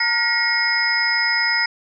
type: tone cluster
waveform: sine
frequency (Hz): 913 / 1422 / 1905 / 2177 / 5060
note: A#5 / F6 / A#6 / C#7 / D#8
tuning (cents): -36 / +31 / +37 / -32 / +28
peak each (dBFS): -28 / -26 / -20 / -23 / -22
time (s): 0-1.66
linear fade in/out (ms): 5
effects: none